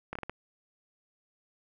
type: slowing click train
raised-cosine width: 0.5 ms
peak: -21 dBFS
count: 5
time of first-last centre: 0.13-0.296 s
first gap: 24 ms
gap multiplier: 1.38
effects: none